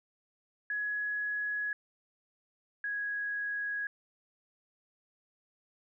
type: tone pair in turn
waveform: sine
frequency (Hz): 1680 / 1660.7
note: G#6 / G#6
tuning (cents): +19 / -1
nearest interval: unison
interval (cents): 20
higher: first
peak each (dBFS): -31 / -32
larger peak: first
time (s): 0.7-1.73 / 2.84-3.87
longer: neither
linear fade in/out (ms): 2
effects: none